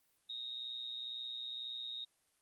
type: tone with amplitude modulation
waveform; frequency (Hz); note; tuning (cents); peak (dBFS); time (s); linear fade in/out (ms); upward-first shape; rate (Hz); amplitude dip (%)
sine; 3737; A#7; +4; -38; 0.29-2.05; 10; sine; 122; 65
effects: white hiss -75 dBFS RMS until 2.41 s + Opus 32 kbps